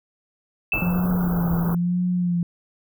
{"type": "tone with exponential decay", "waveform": "sine", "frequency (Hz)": 2637, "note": "E7", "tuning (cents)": 0, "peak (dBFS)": -17, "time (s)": [0.72, 1.06], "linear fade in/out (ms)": 2, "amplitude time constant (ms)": 72}
{"type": "band-stop noise", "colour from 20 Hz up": "pink", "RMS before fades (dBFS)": -29, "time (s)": [0.73, 1.75], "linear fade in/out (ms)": 5, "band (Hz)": [1500, 13000], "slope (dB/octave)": 96}
{"type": "tone with vibrato", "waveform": "sine", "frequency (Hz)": 174.61, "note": "F3", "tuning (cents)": 0, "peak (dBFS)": -19, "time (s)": [0.82, 2.43], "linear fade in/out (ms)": 2, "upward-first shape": "sine", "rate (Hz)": 1, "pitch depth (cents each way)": 51}
{"effects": []}